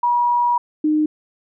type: tone pair in turn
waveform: sine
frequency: 963 / 305.8 Hz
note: B5 / D#4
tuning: -44 / -30 cents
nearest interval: octave + minor sixth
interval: 1986 cents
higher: first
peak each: -14 / -14 dBFS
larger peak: neither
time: 0.03-0.58 / 0.84-1.06 s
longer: first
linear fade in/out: 5 ms
effects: none